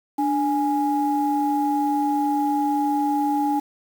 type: tone pair together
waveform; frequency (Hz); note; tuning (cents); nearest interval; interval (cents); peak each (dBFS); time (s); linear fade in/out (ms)
sine; 293.7 / 830.6; D4 / G#5; 0 / 0; octave + tritone; 1800; -21; 0.18-3.6; 10
effects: tanh soft clip ceiling -11 dBFS + 7-bit